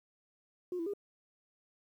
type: tone with pitch steps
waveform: sine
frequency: 359.5 / 332.7 / 405.8 Hz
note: F#4 / E4 / G#4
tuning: -50 / +16 / -40 cents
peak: -33 dBFS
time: 0.72-0.936 s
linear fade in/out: 2 ms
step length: 72 ms
effects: tanh soft clip ceiling -29 dBFS + 11-bit